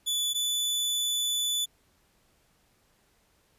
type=tone pair in turn; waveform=sawtooth; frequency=3463 / 3479 Hz; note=A7 / A7; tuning=-28 / -20 cents; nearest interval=unison; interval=8 cents; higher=second; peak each=-23 dBFS; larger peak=neither; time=0.06-0.34 / 0.34-1.66 s; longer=second; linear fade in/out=20 ms; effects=pink hiss -67 dBFS RMS until 3.58 s + resampled to 32000 Hz